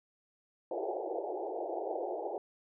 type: band-pass noise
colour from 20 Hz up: pink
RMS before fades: -37 dBFS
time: 0.71-2.38 s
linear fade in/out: 2 ms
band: 340 to 840 Hz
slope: 96 dB/octave
effects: none